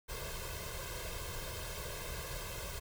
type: noise with comb filter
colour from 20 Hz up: pink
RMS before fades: -42 dBFS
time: 0.08-2.8 s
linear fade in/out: 20 ms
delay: 1.9 ms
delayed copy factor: +0.9
effects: none